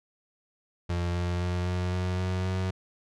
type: tone with pitch steps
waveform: 35% pulse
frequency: 87 / 88.01 / 89.03 / 90.07 / 91.11 / 92.17 / 93.24 Hz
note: F2 / F2 / F2 / F#2 / F#2 / F#2 / F#2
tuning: -6 / +14 / +34 / -46 / -26 / -6 / +14 cents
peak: -25 dBFS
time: 0.89-2.71 s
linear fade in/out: 10 ms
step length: 260 ms
effects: low-pass 6000 Hz 12 dB/octave